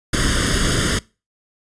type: noise with comb filter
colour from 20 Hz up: pink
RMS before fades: -18 dBFS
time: 0.13-0.99 s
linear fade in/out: 5 ms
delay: 0.6 ms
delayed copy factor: +0.85
effects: noise-tail reverb RT60 0.3 s tail -23 dB re dry + resampled to 22050 Hz

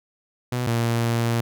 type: tone pair in turn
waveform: sawtooth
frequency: 123.47 / 116.77 Hz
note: B2 / A#2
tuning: 0 / +3 cents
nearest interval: minor second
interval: 97 cents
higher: first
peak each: -19 / -16 dBFS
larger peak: second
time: 0.52-0.67 / 0.67-1.41 s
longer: second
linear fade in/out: 5 ms
effects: none

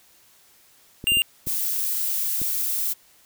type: clicks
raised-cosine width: 3 ms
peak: -21 dBFS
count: 5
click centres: 1.041 / 1.12 / 1.171 / 1.471 / 2.417 s
type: tone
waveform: square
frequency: 2794 Hz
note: F7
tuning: in tune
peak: -18 dBFS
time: 1.07-1.22 s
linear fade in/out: 0 ms
type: noise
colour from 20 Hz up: violet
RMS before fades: -25 dBFS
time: 1.46-2.94 s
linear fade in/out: 20 ms
effects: white hiss -56 dBFS RMS until 3.25 s

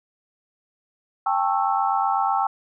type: chord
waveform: sine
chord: A dominant seventh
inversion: third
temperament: just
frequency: 792 / 880 / 1100 / 1320 Hz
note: G5 / A5 / C#6 / E6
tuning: +18 / 0 / -14 / +2 cents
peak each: -22 / -25 / -27 / -26 dBFS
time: 1.26-2.47 s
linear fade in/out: 5 ms
effects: none

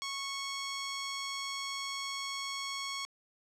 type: tone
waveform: 10% pulse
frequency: 1103 Hz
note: C#6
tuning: 9 cents flat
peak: -27 dBFS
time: 0.02-3.05 s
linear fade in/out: 0 ms
effects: low-pass 9000 Hz 12 dB/octave

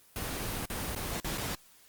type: noise with dropouts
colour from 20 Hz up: pink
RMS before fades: -35 dBFS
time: 0.16-1.55 s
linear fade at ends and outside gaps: 1 ms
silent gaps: 0.656-0.7 / 0.95-0.961 / 1.201-1.245 / 1.377-1.381 s
effects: white hiss -60 dBFS RMS until 1.88 s + Opus 24 kbps

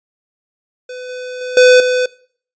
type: tone with level steps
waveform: square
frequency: 502 Hz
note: B4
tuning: 28 cents sharp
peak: -27 / -25 / -22 / -5 / -13 dBFS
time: 0.89-2.06 s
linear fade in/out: 5 ms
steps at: 1.09 / 1.41 / 1.57 / 1.8 s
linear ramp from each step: 2 ms
effects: noise-tail reverb RT60 0.5 s tail -21 dB re dry + resampled to 16000 Hz

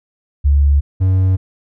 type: tone pair in turn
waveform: sine / triangle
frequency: 71.1 / 93.93 Hz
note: C#2 / F#2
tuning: +45 / +27 cents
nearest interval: perfect fourth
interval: 482 cents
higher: second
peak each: -8 dBFS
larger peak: neither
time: 0.44-0.81 / 1-1.37 s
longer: neither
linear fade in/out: 20 ms
effects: none

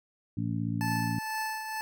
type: harmonic tone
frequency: 56.6 Hz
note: A1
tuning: 50 cents sharp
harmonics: 2 / 3 / 4 / 5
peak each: -32 / -34 / -35 / -36 dBFS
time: 0.37-1.19 s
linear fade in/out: 5 ms
type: tone with tremolo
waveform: 25% pulse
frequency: 874 Hz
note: A5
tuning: 12 cents flat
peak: -26 dBFS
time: 0.81-1.81 s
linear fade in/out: 0 ms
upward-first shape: triangle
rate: 2.1 Hz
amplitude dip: 55%
effects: none

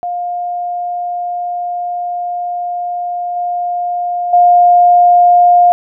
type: tone with level steps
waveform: sine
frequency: 707 Hz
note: F5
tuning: 21 cents sharp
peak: -16 / -14 / -4 dBFS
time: 0.03-5.72 s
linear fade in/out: 0 ms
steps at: 3.36 / 4.33 s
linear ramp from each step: 5 ms
effects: none

